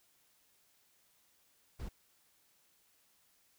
brown noise, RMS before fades -42 dBFS, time 1.79-1.89 s, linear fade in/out 10 ms, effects white hiss -71 dBFS RMS until 3.58 s

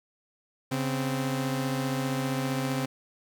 sawtooth tone pair together, 137.3 / 259.4 Hz, C#3 / C4, -16 / -15 cents, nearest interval major seventh, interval 1101 cents, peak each -26 dBFS, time 0.71-2.86 s, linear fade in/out 10 ms, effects 10-bit

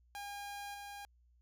sawtooth tone with level steps, 810 Hz, G#5, 43 cents flat, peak -39 / -42 dBFS, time 0.15-1.05 s, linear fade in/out 0 ms, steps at 0.74 s, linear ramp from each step 5 ms, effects added 60 Hz sine -65 dBFS peak until 1.41 s

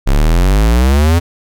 square exponential sweep, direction up, 33.04 to 87.31 Hz, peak -8 dBFS, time 0.06-1.2 s, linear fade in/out 20 ms, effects none

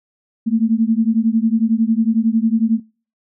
sine beating tone pair, 220 / 231 Hz, A3 / A#3, 0 / -16 cents, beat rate 11 Hz, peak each -16 dBFS, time 0.46-2.8 s, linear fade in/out 20 ms, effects noise-tail reverb RT60 0.4 s tail -26 dB re dry

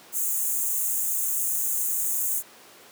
white high-pass noise, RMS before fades -26 dBFS, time 0.12-2.43 s, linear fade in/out 50 ms, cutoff 6400 Hz, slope 96 dB/octave, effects pink hiss -49 dBFS RMS until 2.91 s + high-pass 300 Hz 12 dB/octave

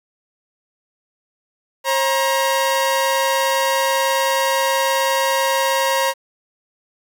sawtooth tone pair together, 537.9 / 946 Hz, C5 / A#5, +48 / +25 cents, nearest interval minor seventh, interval 977 cents, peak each -15 dBFS, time 1.84-6.14 s, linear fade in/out 50 ms, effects 8-bit

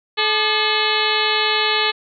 harmonic tone with a mistuned harmonic, 430.2 Hz, A4, 39 cents flat, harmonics 1 / 2 / 3 / 4 / 5 / 6 / 7 / 8 / 9 / 10, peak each -25 / -25 / -25 / -25 / -25 / -25 / -25 / -25 / -25 / -25 dBFS, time 0.17-1.92 s, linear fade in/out 20 ms, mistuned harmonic 3, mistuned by -110 cents, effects none

